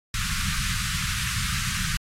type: band-stop noise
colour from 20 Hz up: pink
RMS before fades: -27 dBFS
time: 0.14-1.97 s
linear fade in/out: 2 ms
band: 190 to 1200 Hz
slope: 48 dB/octave
effects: low-pass 10000 Hz 12 dB/octave + AAC 48 kbps